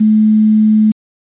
sine tone with quantisation, 215.5 Hz, A3, 36 cents flat, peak -6 dBFS, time 0-0.92 s, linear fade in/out 10 ms, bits 6, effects resampled to 8000 Hz

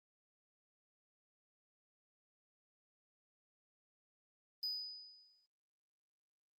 sine tone with exponential decay, 4978 Hz, D#8, in tune, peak -33 dBFS, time 4.63-5.46 s, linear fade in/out 1 ms, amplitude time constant 180 ms, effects tanh soft clip ceiling -35 dBFS + Opus 32 kbps

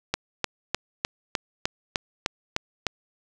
click train, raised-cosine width 0.2 ms, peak -6 dBFS, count 10, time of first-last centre 0.14-2.867 s, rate 3.3 Hz, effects none

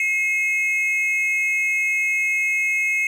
triangle tone pair together, 2151 / 2560 Hz, C7 / D#7, +47 / +49 cents, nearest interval minor third, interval 302 cents, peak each -18 / -22 dBFS, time 0-3.07 s, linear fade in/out 2 ms, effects none

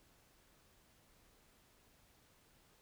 silence, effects pink hiss -69 dBFS RMS until 2.81 s

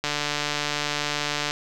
click train, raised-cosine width 0.2 ms, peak -8 dBFS, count 217, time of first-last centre 0.04-1.509 s, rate 147 Hz, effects none

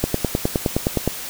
click train, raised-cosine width 2 ms, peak -4 dBFS, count 11, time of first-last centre 0.04-1.076 s, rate 9.65 Hz, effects white hiss -31 dBFS RMS until 1.29 s

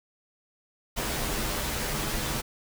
pink noise with comb filter, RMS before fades -30 dBFS, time 0.96-2.42 s, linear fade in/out 20 ms, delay 11 ms, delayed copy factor -0.6, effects none

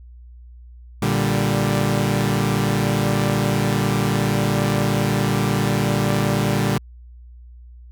sawtooth chord, G minor, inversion first, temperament equal, 116.54 / 146.83 / 196 Hz, Bb2 / D3 / G3, 0 / 0 / 0 cents, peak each -18 dBFS, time 1.02-6.78 s, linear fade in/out 5 ms, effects added 60 Hz sine -39 dBFS peak until 7.91 s

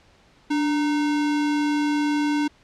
sine tone with sample-and-hold, 293.7 Hz, D4, in tune, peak -19 dBFS, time 0.5-2.48 s, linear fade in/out 10 ms, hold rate 1225 Hz, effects pink hiss -56 dBFS RMS until 2.63 s + low-pass 5000 Hz 12 dB/octave

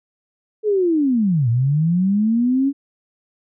sine linear two-way sweep, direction down then up, 437.6 to 112.7 to 282.7 Hz, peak -14 dBFS, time 0.63-2.73 s, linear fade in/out 50 ms, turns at 1.49 s, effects none

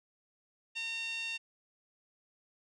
5% pulse tone with band-pass filter, 912 Hz, A#5, 38 cents flat, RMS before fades -38 dBFS, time 0.75-1.38 s, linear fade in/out 20 ms, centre 2900 Hz, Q 4.8, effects resampled to 22050 Hz

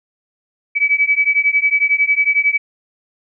sine beating tone pair, 2283 / 2294 Hz, D7 / D7, -50 / -41 cents, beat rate 11 Hz, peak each -15 dBFS, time 0.75-2.58 s, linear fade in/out 20 ms, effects none

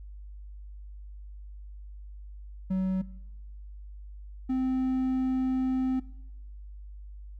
triangle tone pair in turn, 188.1 / 259.4 Hz, F#3 / C4, +29 / -15 cents, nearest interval tritone, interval 556 cents, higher second, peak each -23 dBFS, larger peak neither, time 2.7-3.02 / 4.49-6 s, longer second, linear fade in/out 10 ms, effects noise-tail reverb RT60 0.9 s tail -21 dB re dry + added 50 Hz sine -41 dBFS peak until 7.39 s

